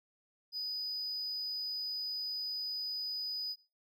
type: tone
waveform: triangle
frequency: 4975 Hz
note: D#8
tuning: 1 cent flat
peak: -33 dBFS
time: 0.52-3.56 s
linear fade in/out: 50 ms
effects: noise-tail reverb RT60 0.4 s tail -24 dB re dry + tanh soft clip ceiling -31 dBFS